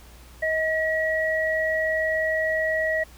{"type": "tone pair together", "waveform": "sine", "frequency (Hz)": [633.9, 1916], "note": ["D#5", "A#6"], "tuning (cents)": [32, 47], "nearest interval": "octave + perfect fifth", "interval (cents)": 1915, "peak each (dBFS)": -24, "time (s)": [0.42, 3.04], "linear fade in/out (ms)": 10, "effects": ["added 60 Hz sine -46 dBFS peak until 3.17 s", "pink hiss -51 dBFS RMS until 3.17 s"]}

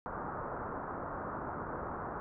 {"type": "low-pass noise", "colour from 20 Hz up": "white", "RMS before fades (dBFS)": -40, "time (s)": [0.06, 2.2], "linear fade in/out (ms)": 0, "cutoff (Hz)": 1400, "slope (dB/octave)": 48, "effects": []}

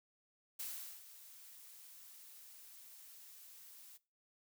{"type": "noise with ADSR envelope", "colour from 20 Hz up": "blue", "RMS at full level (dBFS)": -43, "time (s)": [0.59, 3.98], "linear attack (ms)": 10, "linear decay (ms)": 400, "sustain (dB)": -14, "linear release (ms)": 20, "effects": ["noise-tail reverb RT60 0.3 s tail -20 dB re dry"]}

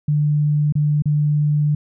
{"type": "tone with dropouts", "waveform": "sine", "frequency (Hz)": 148.6, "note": "D3", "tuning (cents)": 21, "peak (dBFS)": -14, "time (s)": [0.08, 1.75], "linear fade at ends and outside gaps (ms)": 5, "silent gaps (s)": [[0.724, 0.753], [1.022, 1.056]], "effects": []}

